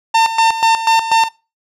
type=tone with tremolo; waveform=45% pulse; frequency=903 Hz; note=A5; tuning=45 cents sharp; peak=-8 dBFS; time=0.14-1.29 s; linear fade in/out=10 ms; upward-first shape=square; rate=4.1 Hz; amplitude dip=70%; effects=noise-tail reverb RT60 0.3 s tail -23 dB re dry + low-pass 7000 Hz 12 dB/octave